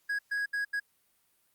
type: tone bursts at uneven times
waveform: triangle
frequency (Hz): 1655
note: G#6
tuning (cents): -6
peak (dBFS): -27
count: 4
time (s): 0.09-0.19 / 0.31-0.46 / 0.53-0.65 / 0.73-0.8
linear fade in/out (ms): 10
effects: white hiss -71 dBFS RMS until 1.54 s + Opus 48 kbps